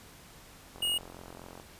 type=click train; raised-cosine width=1 ms; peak=-32 dBFS; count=38; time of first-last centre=0.76-1.599 s; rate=44.1 Hz
type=tone; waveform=square; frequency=2871 Hz; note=F7; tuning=47 cents sharp; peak=-28 dBFS; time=0.82-0.98 s; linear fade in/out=5 ms
effects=pink hiss -53 dBFS RMS until 1.79 s + resampled to 32000 Hz